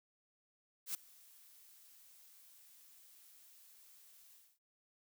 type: noise with ADSR envelope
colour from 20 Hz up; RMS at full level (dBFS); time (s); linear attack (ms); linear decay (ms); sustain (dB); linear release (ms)
blue; -38; 0.86-4.59; 87; 4; -24; 250
effects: none